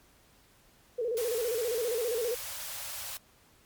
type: tone with vibrato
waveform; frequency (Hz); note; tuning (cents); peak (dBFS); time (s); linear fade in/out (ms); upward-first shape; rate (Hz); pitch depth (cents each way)
sine; 466.2; A#4; 0; -28; 0.98-2.35; 10; square; 15; 90
type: band-stop noise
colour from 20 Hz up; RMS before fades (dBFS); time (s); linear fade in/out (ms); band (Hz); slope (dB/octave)
white; -39; 1.17-3.17; 0; 120 to 510; 96
effects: pink hiss -62 dBFS RMS until 3.65 s + MP3 96 kbps